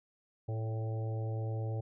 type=harmonic tone with a mistuned harmonic; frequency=111.3 Hz; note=A2; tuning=20 cents sharp; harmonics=1 / 3 / 4 / 5 / 6 / 7; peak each=-33 / -48 / -46 / -47 / -54 / -50 dBFS; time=0.48-1.81 s; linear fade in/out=10 ms; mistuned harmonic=4; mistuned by=-27 cents; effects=none